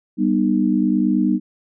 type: chord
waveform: sine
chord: G augmented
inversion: none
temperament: just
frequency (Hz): 196 / 245 / 306.2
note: G3 / B3 / D#4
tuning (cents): 0 / -14 / -28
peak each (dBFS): -19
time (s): 0.17-1.4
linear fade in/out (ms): 50
effects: none